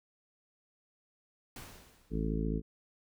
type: noise with exponential decay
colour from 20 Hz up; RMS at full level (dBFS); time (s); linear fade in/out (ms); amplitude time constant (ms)
pink; -45; 1.56-2.44; 2; 190
type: harmonic tone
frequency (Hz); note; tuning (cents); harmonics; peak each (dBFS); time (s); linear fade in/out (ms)
54.6; A1; -13; 1 / 2 / 3 / 4 / 5 / 6 / 7 / 8; -34 / -45 / -36 / -38 / -39 / -43 / -47 / -41; 2.1-2.62; 50
effects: none